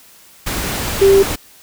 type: tone in noise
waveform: sine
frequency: 392 Hz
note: G4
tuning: in tune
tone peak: -6 dBFS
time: 1.01-1.23 s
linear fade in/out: 10 ms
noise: pink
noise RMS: -21 dBFS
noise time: 0.46-1.36 s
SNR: +12 dB
effects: white hiss -45 dBFS RMS until 1.62 s